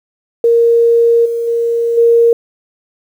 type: tone with level steps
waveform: sine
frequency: 466.2 Hz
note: A#4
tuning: in tune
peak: -6 / -14 / -11 / -5 dBFS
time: 0.44-2.33 s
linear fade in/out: 2 ms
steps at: 1.25 / 1.47 / 1.97 s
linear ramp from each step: 10 ms
effects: 7-bit